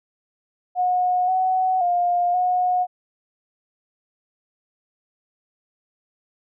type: tone with pitch steps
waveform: sine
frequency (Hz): 726 / 747 / 706 / 726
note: F#5 / F#5 / F5 / F#5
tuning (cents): -33 / +16 / +19 / -33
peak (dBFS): -17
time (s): 0.75-2.87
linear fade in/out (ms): 50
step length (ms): 530
effects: none